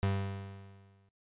35% pulse tone with exponential decay, 98 Hz, G2, in tune, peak -25 dBFS, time 0.03-1.09 s, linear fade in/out 0 ms, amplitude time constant 230 ms, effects noise-tail reverb RT60 0.1 s tail -19 dB re dry + resampled to 8000 Hz

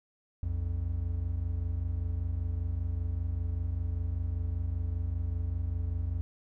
triangle tone pair together, 61.74 / 86.86 Hz, B1 / F2, 0 / -9 cents, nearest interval tritone, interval 591 cents, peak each -32 / -29 dBFS, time 0.43-6.21 s, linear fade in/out 0 ms, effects none

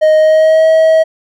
triangle tone with pitch glide, 622.3 to 640.2 Hz, D#5 to D#5, 0 to +49 cents, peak -3 dBFS, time 0.01-1.04 s, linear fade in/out 20 ms, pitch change +49 cents, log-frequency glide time 0.17-0.67 s, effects none

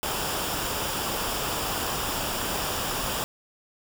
pink noise with comb filter, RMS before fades -29 dBFS, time 0.03-3.24 s, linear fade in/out 0 ms, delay 0.48 ms, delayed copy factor -0.5, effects none

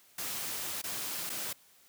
white noise with dropouts, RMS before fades -37 dBFS, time 0.18-1.53 s, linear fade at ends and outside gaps 5 ms, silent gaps 0.817-0.838 / 1.295-1.299 s, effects white hiss -62 dBFS RMS until 1.88 s + high-pass 80 Hz 12 dB/octave

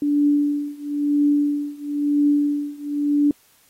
sine tone with tremolo, 290.7 Hz, D4, 18 cents flat, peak -13 dBFS, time 0.02-3.31 s, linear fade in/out 2 ms, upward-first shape triangle, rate 1 Hz, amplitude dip 95%, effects white hiss -57 dBFS RMS until 3.69 s + AAC 48 kbps

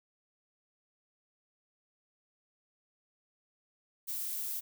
violet noise, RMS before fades -37 dBFS, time 4.07-4.61 s, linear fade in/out 20 ms, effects none

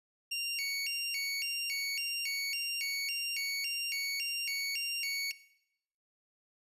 25% pulse tone with vibrato, 2489 Hz, D#7, in tune, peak -29 dBFS, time 0.31-5.32 s, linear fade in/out 10 ms, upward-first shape square, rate 1.8 Hz, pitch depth 190 cents each way, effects noise-tail reverb RT60 0.8 s tail -17 dB re dry + resampled to 32000 Hz

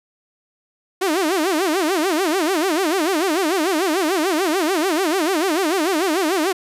sawtooth tone with vibrato, 344.6 Hz, F4, 23 cents flat, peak -13 dBFS, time 1.01-6.53 s, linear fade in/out 10 ms, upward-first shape sine, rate 6.8 Hz, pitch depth 240 cents each way, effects resampled to 32000 Hz

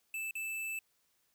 square tone with dropouts, 2637 Hz, E7, in tune, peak -37 dBFS, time 0.14-0.79 s, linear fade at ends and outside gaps 2 ms, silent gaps 0.31-0.353 s, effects white hiss -75 dBFS RMS until 1.34 s

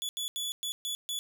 sawtooth tone bursts at uneven times, 3431 Hz, A7, 44 cents flat, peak -29 dBFS, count 6, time 0.02-0.09 / 0.17-0.28 / 0.36-0.52 / 0.63-0.72 / 0.85-0.95 / 1.09-1.19 s, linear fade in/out 0 ms, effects none

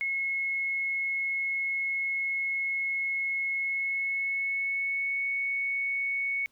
sine tone with pitch glide, 2177 to 2218 Hz, C#7 to C#7, -32 to 0 cents, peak -27 dBFS, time 0.01-6.46 s, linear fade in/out 0 ms, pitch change +32 cents, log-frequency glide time 3.55-5.26 s, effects pink hiss -68 dBFS RMS until 6.51 s

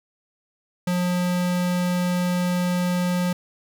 square tone, 178.7 Hz, F3, 40 cents sharp, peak -21 dBFS, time 0.87-3.33 s, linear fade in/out 5 ms, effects none

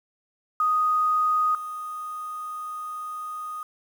sine tone pair in turn, 1244.5 / 1240.1 Hz, D#6 / D#6, 0 / -6 cents, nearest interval unison, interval 6 cents, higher first, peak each -19 / -31 dBFS, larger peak first, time 0.6-1.55 / 1.55-3.63 s, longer second, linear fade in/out 2 ms, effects 8-bit

